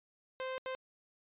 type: tone bursts at uneven times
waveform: sawtooth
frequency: 520 Hz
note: C5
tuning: 11 cents flat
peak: -33 dBFS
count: 2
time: 0.4-0.58 / 0.66-0.75 s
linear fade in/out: 0 ms
effects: resampled to 8000 Hz